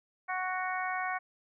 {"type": "harmonic tone", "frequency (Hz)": 370, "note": "F#4", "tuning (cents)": 0, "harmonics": [2, 3, 4, 5, 6], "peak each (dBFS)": [-35, -37, -38, -39, -40], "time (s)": [0.28, 1.19], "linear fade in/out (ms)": 20, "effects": []}